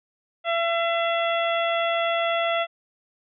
harmonic tone, 674 Hz, E5, 38 cents sharp, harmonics 1 / 2 / 3 / 4 / 5, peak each -23 / -28 / -30 / -32 / -32 dBFS, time 0.44-2.67 s, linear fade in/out 50 ms, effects none

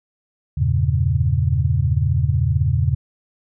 sine chord, E diminished seventh, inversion none, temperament equal, 82.41 / 98 / 116.54 / 138.59 Hz, E2 / G2 / Bb2 / Db3, 0 / 0 / 0 / 0 cents, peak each -20 / -22 / -21 / -20 dBFS, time 0.57-2.95 s, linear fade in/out 10 ms, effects none

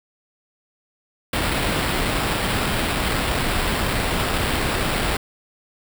pink noise with sample-and-hold, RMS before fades -22 dBFS, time 1.33-5.17 s, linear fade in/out 5 ms, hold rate 6300 Hz, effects none

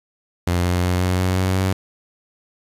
sawtooth tone with pitch steps, 88 / 89.07 / 90.16 / 91.26 / 92.38 / 93.5 / 94.64 Hz, F2 / F2 / F#2 / F#2 / F#2 / F#2 / F#2, +14 / +35 / -44 / -23 / -2 / +19 / +40 cents, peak -13 dBFS, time 0.47-1.73 s, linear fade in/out 5 ms, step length 180 ms, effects resampled to 32000 Hz + 7-bit

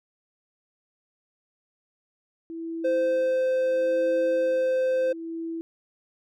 sine tone with tremolo, 329.6 Hz, E4, in tune, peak -29 dBFS, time 2.5-5.61 s, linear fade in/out 0 ms, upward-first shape sine, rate 0.75 Hz, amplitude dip 90%
triangle tone, 518 Hz, C5, 17 cents flat, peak -19 dBFS, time 2.84-5.13 s, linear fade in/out 10 ms
effects none

